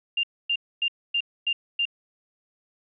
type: tone bursts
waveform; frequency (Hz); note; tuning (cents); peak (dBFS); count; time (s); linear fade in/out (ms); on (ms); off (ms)
sine; 2794; F7; 0; -21; 6; 0.17-1.854; 5; 64; 260
effects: none